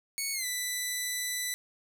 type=tone with pitch glide; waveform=10% pulse; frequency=2217 to 1986.6 Hz; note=C#7 to B6; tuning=0 to +10 cents; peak=-22 dBFS; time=0.18-1.54 s; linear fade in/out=0 ms; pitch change=-190 cents; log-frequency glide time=0.33-0.46 s; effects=none